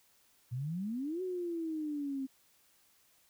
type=exponential two-way sweep; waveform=sine; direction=up then down; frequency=116.54 to 375.3 to 263.6 Hz; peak=-34 dBFS; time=0.51-2.27 s; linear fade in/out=20 ms; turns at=1.22 s; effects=white hiss -68 dBFS RMS until 3.29 s